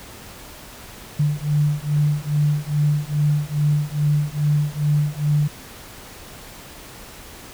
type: beating tone pair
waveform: sine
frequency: 146.83 / 149.23 Hz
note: D3 / D3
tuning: 0 / +28 cents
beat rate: 2.4 Hz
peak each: -20 dBFS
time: 1.19-5.48 s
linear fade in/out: 10 ms
effects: pink hiss -40 dBFS RMS until 7.53 s